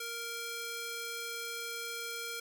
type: tone with high-pass filter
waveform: square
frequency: 466.2 Hz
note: A#4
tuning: in tune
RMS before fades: -40 dBFS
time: 0-2.4 s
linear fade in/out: 5 ms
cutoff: 1200 Hz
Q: 0.51
effects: none